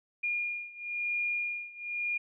sine beating tone pair, 2421 / 2422 Hz, D#7 / D#7, -48 / -47 cents, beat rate 1 Hz, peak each -33 / -35 dBFS, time 0.23-2.18 s, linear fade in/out 10 ms, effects none

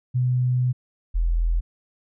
sine tone pair in turn, 125.6 / 41.91 Hz, B2 / E1, +30 / +29 cents, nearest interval octave + perfect fifth, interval 1901 cents, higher first, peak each -18 dBFS, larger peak neither, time 0.14-0.73 / 1.14-1.61 s, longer first, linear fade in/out 20 ms, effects none

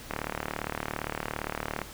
click train, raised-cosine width 0.5 ms, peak -15 dBFS, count 65, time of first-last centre 0.11-1.817 s, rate 37.5 Hz, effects pink hiss -45 dBFS RMS until 1.93 s

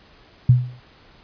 sine tone with exponential decay, 124.3 Hz, B2, 12 cents sharp, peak -6 dBFS, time 0.49-0.8 s, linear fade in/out 5 ms, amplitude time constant 66 ms, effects pink hiss -51 dBFS RMS until 1.23 s + resampled to 11025 Hz

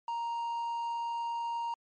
triangle tone with quantisation, 934 Hz, A#5, 3 cents sharp, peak -30 dBFS, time 0.08-1.74 s, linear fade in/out 2 ms, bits 9, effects MP3 32 kbps

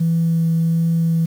sine tone with vibrato, 165.1 Hz, E3, 3 cents sharp, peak -13 dBFS, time 0-1.26 s, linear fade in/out 10 ms, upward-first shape triangle, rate 1.4 Hz, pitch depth 10 cents each way, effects tanh soft clip ceiling -10 dBFS + 7-bit

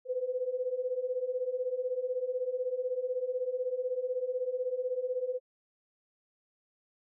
sine beating tone pair, 493.9 / 509.9 Hz, B4 / C5, 0 / -45 cents, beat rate 16 Hz, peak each -35 / -32 dBFS, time 0.05-5.4 s, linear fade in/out 50 ms, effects none

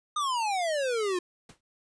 square exponential sweep, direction down, 1241 to 348.3 Hz, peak -27 dBFS, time 0.16-1.19 s, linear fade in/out 5 ms
pink noise with exponential decay, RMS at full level -45 dBFS, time 1.49-1.61 s, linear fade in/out 5 ms, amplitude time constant 26 ms
effects resampled to 22050 Hz

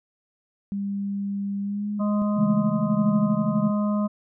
sine tone with pitch glide, 199.6 to 207.4 Hz, G3 to G#3, +32 to -2 cents, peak -25 dBFS, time 0.72-2.22 s, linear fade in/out 0 ms, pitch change +66 cents, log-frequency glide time 1.62-1.89 s
harmonic tone, 207.7 Hz, G#3, in tune, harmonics 1 / 3 / 5 / 6, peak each -21 / -31 / -35 / -37 dBFS, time 1.99-4.08 s, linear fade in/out 20 ms
sine chord, A major seventh, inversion first, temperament just, 137.5 / 165 / 206.2 / 220 Hz, C#3 / E3 / G#3 / A3, -14 / +2 / -12 / 0 cents, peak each -31 / -28 / -31 / -26 dBFS, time 2.36-3.71 s, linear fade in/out 20 ms
effects none

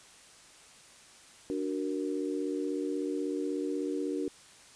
sine chord, D augmented, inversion none, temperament equal, 293.7 / 370 / 466.2 Hz, D4 / F#4 / A#4, 0 / 0 / 0 cents, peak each -33 / -35 / -37 dBFS, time 1.5-4.28 s, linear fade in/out 0 ms, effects white hiss -55 dBFS RMS until 4.75 s + resampled to 22050 Hz

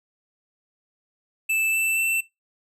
square tone with pitch steps, 2637 / 2657 / 2677 Hz, E7 / E7 / E7, 0 / +13 / +26 cents, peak -21 dBFS, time 1.49-2.21 s, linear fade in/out 10 ms, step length 240 ms, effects noise-tail reverb RT60 0.2 s tail -21 dB re dry

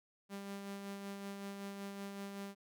sawtooth tone with tremolo, 198.7 Hz, G3, 24 cents sharp, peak -38 dBFS, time 0.29-2.55 s, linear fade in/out 50 ms, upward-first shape sine, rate 5.3 Hz, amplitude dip 35%, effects none

